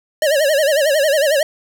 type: tone with vibrato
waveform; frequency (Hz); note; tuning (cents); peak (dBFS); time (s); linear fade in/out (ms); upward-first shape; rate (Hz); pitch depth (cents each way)
square; 587.3; D5; 0; -13; 0.22-1.43; 2; sine; 11; 140
effects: none